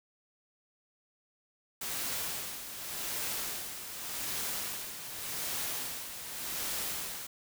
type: noise with tremolo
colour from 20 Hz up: white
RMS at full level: -35 dBFS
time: 1.81-7.27 s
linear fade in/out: 5 ms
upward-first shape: sine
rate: 0.86 Hz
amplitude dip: 60%
effects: none